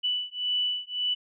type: beating tone pair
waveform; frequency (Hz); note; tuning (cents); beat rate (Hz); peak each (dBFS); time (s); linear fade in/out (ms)
sine; 2970 / 2971.8; F#7 / F#7; +6 / +7; 1.8; -29; 0.03-1.15; 20
effects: none